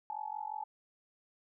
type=tone with amplitude modulation; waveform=sine; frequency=856 Hz; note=A5; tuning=48 cents flat; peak=-33 dBFS; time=0.1-0.64 s; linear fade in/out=0 ms; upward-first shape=sine; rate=45.8 Hz; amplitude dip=100%; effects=none